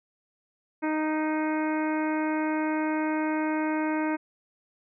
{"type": "harmonic tone with a mistuned harmonic", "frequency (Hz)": 310, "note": "D#4", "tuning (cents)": -6, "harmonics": [1, 2, 3, 4, 5, 6, 7, 8], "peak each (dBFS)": [-26, -34, -33, -41, -37, -43, -40, -45], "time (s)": [0.82, 4.17], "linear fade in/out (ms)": 20, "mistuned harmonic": 6, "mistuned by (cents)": 20, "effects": []}